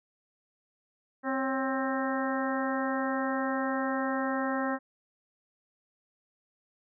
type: harmonic tone with a mistuned harmonic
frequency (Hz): 264.1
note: C4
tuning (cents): +16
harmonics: 1 / 2 / 3 / 4 / 5 / 6 / 7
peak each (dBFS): -31 / -34 / -36 / -37 / -38 / -39 / -39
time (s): 1.23-4.79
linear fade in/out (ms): 50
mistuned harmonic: 2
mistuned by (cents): +51
effects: none